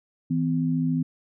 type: tone pair together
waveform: sine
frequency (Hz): 161.51 / 255.5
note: E3 / C4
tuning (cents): -35 / -41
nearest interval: minor sixth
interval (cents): 794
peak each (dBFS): -24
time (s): 0.3-1.03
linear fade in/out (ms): 10
effects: none